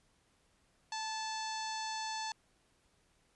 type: harmonic tone with a mistuned harmonic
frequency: 880 Hz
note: A5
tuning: in tune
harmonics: 1 / 2 / 3 / 4 / 5 / 6 / 7 / 8 / 9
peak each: -39 / -46 / -50 / -49 / -45 / -51 / -48 / -55 / -57 dBFS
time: 0.92-2.32 s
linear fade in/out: 2 ms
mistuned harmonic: 2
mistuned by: -25 cents
effects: pink hiss -72 dBFS RMS until 3.35 s + resampled to 24000 Hz